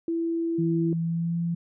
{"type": "tone", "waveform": "sine", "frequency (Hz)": 332.7, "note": "E4", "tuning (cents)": 16, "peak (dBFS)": -24, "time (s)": [0.08, 0.93], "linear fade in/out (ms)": 2}
{"type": "tone with pitch glide", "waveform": "sine", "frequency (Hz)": [164.81, 169.64], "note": ["E3", "E3"], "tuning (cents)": [0, 50], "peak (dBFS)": -24, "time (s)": [0.58, 1.55], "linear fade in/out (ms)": 10, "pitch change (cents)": 50, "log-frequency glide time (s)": [0.92, 1.39]}
{"effects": []}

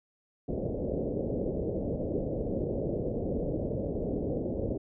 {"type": "low-pass noise", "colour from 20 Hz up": "white", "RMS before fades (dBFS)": -32, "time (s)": [0.48, 4.78], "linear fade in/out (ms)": 10, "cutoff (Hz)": 570, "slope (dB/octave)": 48, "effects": []}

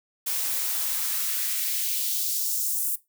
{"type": "noise with high-pass filter sweep", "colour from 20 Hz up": "blue", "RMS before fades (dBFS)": -27, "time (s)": [0.26, 2.96], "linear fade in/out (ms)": 10, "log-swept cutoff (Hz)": [390, 9600], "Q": 1.3, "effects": ["noise-tail reverb RT60 0.2 s tail -18 dB re dry"]}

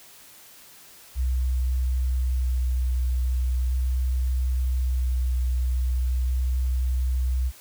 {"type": "tone with vibrato", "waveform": "sine", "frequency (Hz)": 63.1, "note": "B1", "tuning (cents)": 38, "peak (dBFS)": -20, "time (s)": [1.15, 7.52], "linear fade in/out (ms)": 50, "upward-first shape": "square", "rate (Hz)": 0.39, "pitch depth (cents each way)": 10, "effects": ["tanh soft clip ceiling -16 dBFS", "white hiss -49 dBFS RMS until 7.6 s"]}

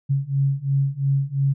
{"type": "beating tone pair", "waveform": "sine", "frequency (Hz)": [136.5, 139.4], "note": ["C#3", "C#3"], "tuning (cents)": [-26, 10], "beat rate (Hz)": 2.9, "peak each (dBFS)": [-22, -21], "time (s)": [0.09, 1.54], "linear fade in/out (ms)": 20, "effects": []}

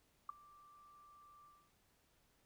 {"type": "tone with ADSR envelope", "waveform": "sine", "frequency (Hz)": 1174.7, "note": "D6", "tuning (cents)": 0, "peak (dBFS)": -36, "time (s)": [0.29, 1.71], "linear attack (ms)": 4, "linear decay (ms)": 8, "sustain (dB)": -24, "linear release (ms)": 270, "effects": ["pink hiss -75 dBFS RMS until 2.45 s"]}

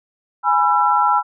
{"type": "chord", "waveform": "sine", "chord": "E major", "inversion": "first", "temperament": "equal with one note detuned", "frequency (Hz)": [830.6, 987.8, 1344.7], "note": ["G#5", "B5", "E6"], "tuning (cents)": [0, 0, 34], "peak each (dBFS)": -17, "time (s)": [0.43, 1.23], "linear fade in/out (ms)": 50, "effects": []}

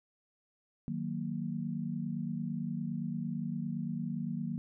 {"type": "chord", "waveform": "sine", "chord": "D# minor", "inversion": "none", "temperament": "equal", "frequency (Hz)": [155.56, 185, 233.1], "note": ["D#3", "F#3", "A#3"], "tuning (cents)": [0, 0, 0], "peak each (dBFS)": [-38, -38, -37], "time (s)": [0.88, 4.58], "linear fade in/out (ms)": 0, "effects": []}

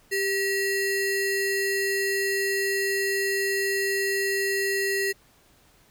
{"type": "ring-modulated tone", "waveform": "square", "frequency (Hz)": 1156, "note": "D6", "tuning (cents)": -28, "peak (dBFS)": -21, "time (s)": [0.11, 5.13], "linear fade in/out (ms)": 20, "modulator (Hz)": 762, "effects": ["pink hiss -59 dBFS RMS until 5.9 s"]}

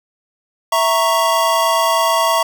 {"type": "chord", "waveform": "square", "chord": "A# diminished", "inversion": "second", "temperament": "equal", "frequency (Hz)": [659.3, 932.3, 1108.7], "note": ["E5", "A#5", "C#6"], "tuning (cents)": [0, 0, 0], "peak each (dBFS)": -18, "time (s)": [0.72, 2.43], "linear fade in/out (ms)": 5, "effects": []}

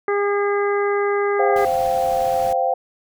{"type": "harmonic tone", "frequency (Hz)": 405.9, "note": "G#4", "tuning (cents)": -40, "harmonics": [1, 2, 3, 4, 5], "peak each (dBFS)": [-18, -27, -26, -30, -30], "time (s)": [0.08, 1.65], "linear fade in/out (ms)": 2}
{"type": "chord", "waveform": "sine", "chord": "C suspended fourth", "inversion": "none", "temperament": "equal with one note detuned", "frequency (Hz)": [523.3, 698.5, 780.4], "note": ["C5", "F5", "G5"], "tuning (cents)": [0, 0, -8], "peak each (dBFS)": -21, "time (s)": [1.39, 2.74], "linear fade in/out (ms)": 5}
{"type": "noise", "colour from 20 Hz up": "pink", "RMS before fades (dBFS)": -36, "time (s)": [1.56, 2.53], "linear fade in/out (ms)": 2}
{"effects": []}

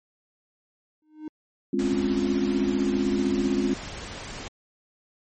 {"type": "tone with exponential growth", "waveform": "triangle", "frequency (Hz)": 308.1, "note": "D#4", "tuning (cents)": -17, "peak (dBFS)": -27, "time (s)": [1.02, 1.28], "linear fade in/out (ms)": 2, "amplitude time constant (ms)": 55}
{"type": "chord", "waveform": "sine", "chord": "Db major seventh", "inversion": "second", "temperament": "equal with one note detuned", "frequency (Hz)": [207.7, 261.6, 277.2, 350.6], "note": ["Ab3", "C4", "Db4", "F4"], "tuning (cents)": [0, 0, 0, 7], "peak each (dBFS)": -27, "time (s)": [1.73, 3.74], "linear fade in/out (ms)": 5}
{"type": "noise", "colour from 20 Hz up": "pink", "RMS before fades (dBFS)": -37, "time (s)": [1.79, 4.48], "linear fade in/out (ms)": 2}
{"effects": ["MP3 32 kbps"]}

